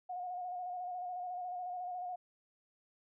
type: tone with vibrato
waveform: sine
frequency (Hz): 722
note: F#5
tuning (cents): -43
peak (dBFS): -38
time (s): 0.09-2.16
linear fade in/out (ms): 10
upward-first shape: square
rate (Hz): 14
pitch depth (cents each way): 27
effects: none